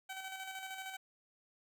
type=tone with tremolo; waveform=15% pulse; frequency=764 Hz; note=G5; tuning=45 cents flat; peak=-35 dBFS; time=0.09-0.97 s; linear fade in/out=10 ms; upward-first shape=square; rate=13 Hz; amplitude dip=40%; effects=none